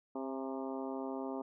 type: harmonic tone with a mistuned harmonic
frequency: 133.2 Hz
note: C3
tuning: 31 cents sharp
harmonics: 2 / 3 / 4 / 5 / 6 / 7 / 8 / 9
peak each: -40 / -43 / -46 / -46 / -49 / -49 / -53 / -54 dBFS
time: 0.15-1.42 s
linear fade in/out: 5 ms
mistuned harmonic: 6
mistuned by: +51 cents
effects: none